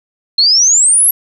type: exponential sweep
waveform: sine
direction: up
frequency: 4152 to 11650 Hz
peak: -6 dBFS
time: 0.38-1.11 s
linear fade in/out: 5 ms
effects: none